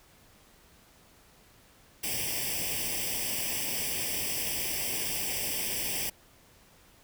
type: noise with comb filter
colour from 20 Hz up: white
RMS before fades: -32 dBFS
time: 2.03-6.1 s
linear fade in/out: 10 ms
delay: 0.37 ms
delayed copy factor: +0.95
effects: pink hiss -59 dBFS RMS until 7.03 s